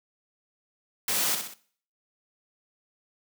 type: noise with echo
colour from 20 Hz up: white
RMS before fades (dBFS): -27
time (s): 1.08-1.35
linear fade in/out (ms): 2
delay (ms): 63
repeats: 3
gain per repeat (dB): -6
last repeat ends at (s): 1.539
effects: noise-tail reverb RT60 0.5 s tail -18 dB re dry + high-pass 150 Hz 12 dB/octave